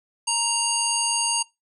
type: harmonic tone with a mistuned harmonic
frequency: 932.3 Hz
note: A#5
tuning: in tune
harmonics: 1 / 3 / 5 / 7 / 9 / 10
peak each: -28 / -28 / -28 / -28 / -28 / -28 dBFS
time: 0.27-1.43 s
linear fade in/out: 10 ms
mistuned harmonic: 10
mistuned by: +32 cents
effects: noise-tail reverb RT60 0.2 s tail -22 dB re dry